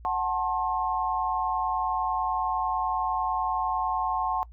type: chord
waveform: sine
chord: F# diminished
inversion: none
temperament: equal with one note detuned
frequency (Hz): 740 / 880 / 1069.1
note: F#5 / A5 / C6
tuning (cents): 0 / 0 / +37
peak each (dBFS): -29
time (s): 0.05-4.43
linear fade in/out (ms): 0
effects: noise-tail reverb RT60 0.1 s tail -21 dB re dry + added 58 Hz sine -44 dBFS peak until 4.52 s